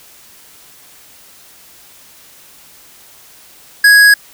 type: tone with hard clipping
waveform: sine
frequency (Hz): 1661.2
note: G#6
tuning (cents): 0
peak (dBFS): -5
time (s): 3.84-4.14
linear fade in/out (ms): 5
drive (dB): 15
effects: white hiss -42 dBFS RMS until 4.33 s